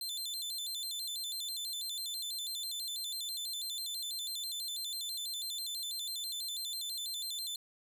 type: tone with vibrato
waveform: sawtooth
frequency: 3821 Hz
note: A#7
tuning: 42 cents sharp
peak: -34 dBFS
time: 0.01-7.56 s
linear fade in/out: 2 ms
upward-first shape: square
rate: 6.1 Hz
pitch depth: 140 cents each way
effects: none